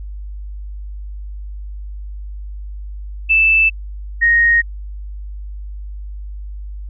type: tone pair in turn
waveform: sine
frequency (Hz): 2640 / 1866.8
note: E7 / A#6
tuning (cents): +2 / +2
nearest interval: tritone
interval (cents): 600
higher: first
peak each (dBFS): -9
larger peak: neither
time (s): 3.29-3.7 / 4.21-4.62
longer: neither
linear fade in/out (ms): 20
effects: added 50 Hz sine -26 dBFS peak until 6.89 s